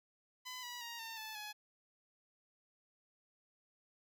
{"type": "tone with pitch steps", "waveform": "10% pulse", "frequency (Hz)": [1008, 972.5, 938.3, 905.3, 873.5, 842.7], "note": ["B5", "B5", "A#5", "A5", "A5", "G#5"], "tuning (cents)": [35, -27, 11, 49, -13, 25], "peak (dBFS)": -36, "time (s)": [0.45, 1.53], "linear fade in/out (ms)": 20, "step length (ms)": 180, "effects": []}